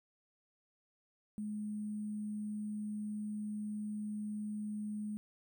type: tone with sample-and-hold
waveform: sine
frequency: 210.8 Hz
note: G#3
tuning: 26 cents sharp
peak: -37 dBFS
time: 1.38-5.17 s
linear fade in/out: 0 ms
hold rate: 8820 Hz
effects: none